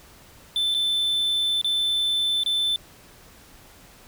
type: tone with dropouts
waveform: triangle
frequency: 3530 Hz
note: A7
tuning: 5 cents sharp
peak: -19 dBFS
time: 0.56-2.76 s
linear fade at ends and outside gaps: 1 ms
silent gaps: 0.742-0.747 / 1.614-1.645 / 2.435-2.461 s
effects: pink hiss -50 dBFS RMS until 4.07 s